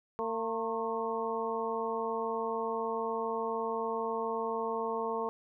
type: harmonic tone with a mistuned harmonic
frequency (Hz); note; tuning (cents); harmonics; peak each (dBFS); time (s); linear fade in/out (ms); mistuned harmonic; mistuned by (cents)
227; A#3; -46; 1 / 2 / 3 / 4 / 5; -42 / -34 / -40 / -37 / -38; 0.19-5.29; 0; 5; -77
effects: none